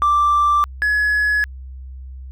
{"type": "tone pair in turn", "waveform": "triangle", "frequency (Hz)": [1174.7, 1691.6], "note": ["D6", "G#6"], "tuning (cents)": [0, 31], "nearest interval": "tritone", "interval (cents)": 631, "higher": "second", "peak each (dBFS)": [-9, -12], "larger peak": "first", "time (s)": [[0.02, 0.64], [0.82, 1.44]], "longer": "neither", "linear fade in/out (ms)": 0, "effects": ["tanh soft clip ceiling -9 dBFS", "added 65 Hz sine -31 dBFS peak until 2.31 s"]}